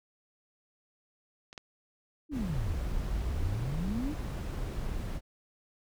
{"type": "clicks", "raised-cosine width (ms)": 0.2, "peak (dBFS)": [-30, -24], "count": 2, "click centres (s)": [1.529, 1.578]}
{"type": "exponential two-way sweep", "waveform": "sine", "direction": "down then up", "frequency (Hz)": [321.9, 35.87, 321.9], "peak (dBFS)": -32, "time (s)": [2.29, 4.15], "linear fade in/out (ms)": 50, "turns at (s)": 2.97}
{"type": "noise", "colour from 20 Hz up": "brown", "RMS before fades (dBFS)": -35, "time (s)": [2.31, 5.21], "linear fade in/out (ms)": 50}
{"effects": []}